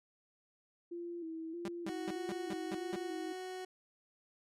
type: tone with vibrato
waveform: sine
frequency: 334.2 Hz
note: E4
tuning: 24 cents sharp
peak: -40 dBFS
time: 0.91-3.33 s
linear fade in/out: 10 ms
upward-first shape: square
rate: 1.6 Hz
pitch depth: 53 cents each way
type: tone bursts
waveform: sawtooth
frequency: 198.7 Hz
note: G3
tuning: 24 cents sharp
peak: -35 dBFS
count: 7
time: 1.65-2.961 s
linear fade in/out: 2 ms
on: 33 ms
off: 180 ms
type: tone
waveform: 30% pulse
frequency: 370 Hz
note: F#4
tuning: in tune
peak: -39 dBFS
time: 1.88-3.65 s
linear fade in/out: 5 ms
effects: low-pass 10000 Hz 12 dB/octave